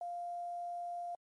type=tone with quantisation; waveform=sine; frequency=698.5 Hz; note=F5; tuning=in tune; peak=-38 dBFS; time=0.01-1.15 s; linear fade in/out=2 ms; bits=11; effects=MP3 48 kbps